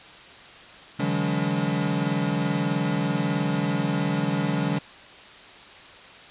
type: tone cluster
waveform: square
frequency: 142.2 / 160.7 / 181 / 204.1 / 284.8 Hz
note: C#3 / E3 / F#3 / G#3 / C#4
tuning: +45 / -44 / -38 / -30 / +47 cents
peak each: -30 dBFS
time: 0.99-4.79 s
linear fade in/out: 10 ms
effects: white hiss -45 dBFS RMS until 6.3 s + resampled to 8000 Hz